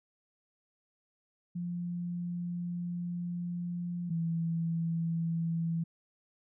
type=tone pair in turn; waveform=sine; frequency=174.61 / 165.9 Hz; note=F3 / E3; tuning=0 / +11 cents; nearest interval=minor second; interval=89 cents; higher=first; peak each=-33 / -29 dBFS; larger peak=second; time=1.55-4.1 / 4.1-5.84 s; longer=first; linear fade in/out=10 ms; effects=none